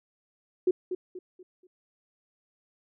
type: tone with echo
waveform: sine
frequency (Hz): 365.4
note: F#4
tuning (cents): -22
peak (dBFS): -19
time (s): 0.67-0.71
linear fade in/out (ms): 5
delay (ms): 240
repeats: 4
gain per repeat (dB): -9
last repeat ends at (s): 1.67
effects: none